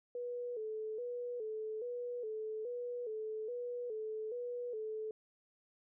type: tone with vibrato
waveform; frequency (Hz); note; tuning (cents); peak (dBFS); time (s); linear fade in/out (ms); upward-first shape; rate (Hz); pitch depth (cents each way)
sine; 460; A#4; -23; -38; 0.15-5.11; 2; square; 1.2; 98
effects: none